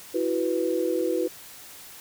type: chord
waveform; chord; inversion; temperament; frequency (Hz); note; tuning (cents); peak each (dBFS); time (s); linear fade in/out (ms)
sine; E suspended second; none; equal; 329.6 / 370 / 493.9; E4 / F#4 / B4; 0 / 0 / 0; -27; 0.14-1.28; 10
effects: white hiss -45 dBFS RMS until 2 s